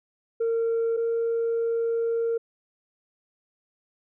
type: tone pair in turn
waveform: sine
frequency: 458.4 / 461.1 Hz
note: A#4 / A#4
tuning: -29 / -19 cents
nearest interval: unison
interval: 10 cents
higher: second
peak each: -20 / -21 dBFS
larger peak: first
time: 0.4-0.97 / 0.97-2.38 s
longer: second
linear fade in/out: 10 ms
effects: tanh soft clip ceiling -20 dBFS